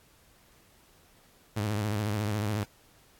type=tone with vibrato; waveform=sawtooth; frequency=105.2 Hz; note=G#2; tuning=23 cents sharp; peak=-24 dBFS; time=1.56-2.64 s; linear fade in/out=10 ms; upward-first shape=sine; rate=14 Hz; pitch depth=85 cents each way; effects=pink hiss -61 dBFS RMS until 3.19 s + AAC 64 kbps